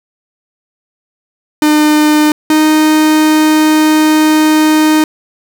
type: tone pair in turn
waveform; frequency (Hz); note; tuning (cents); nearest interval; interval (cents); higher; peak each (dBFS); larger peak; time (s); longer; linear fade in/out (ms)
45% pulse; 302.8 / 309.5; D#4 / D#4; -47 / -9; unison; 38; second; -6; neither; 1.62-2.32 / 2.5-5.04; second; 2
effects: 8-bit